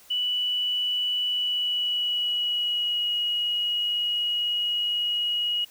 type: tone with pitch glide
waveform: sine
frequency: 2960 to 2899 Hz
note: F#7 to F#7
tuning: 0 to -36 cents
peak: -23 dBFS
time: 0.1-5.65 s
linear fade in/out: 10 ms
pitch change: -36 cents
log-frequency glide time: 1.26-3.1 s
effects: white hiss -53 dBFS RMS until 5.7 s